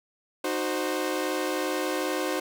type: chord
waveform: sawtooth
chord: C diminished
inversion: first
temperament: equal with one note detuned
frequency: 307.4 / 370 / 523.3 Hz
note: Eb4 / Gb4 / C5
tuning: -21 / 0 / 0 cents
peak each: -27 dBFS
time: 0.44-2.4 s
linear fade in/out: 5 ms
effects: none